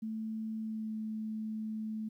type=tone with pitch glide; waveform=sine; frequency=220 to 217.7 Hz; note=A3 to A3; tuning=0 to -18 cents; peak=-35 dBFS; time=0.02-2.09 s; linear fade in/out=10 ms; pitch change=-18 cents; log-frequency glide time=0.6-0.95 s; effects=12-bit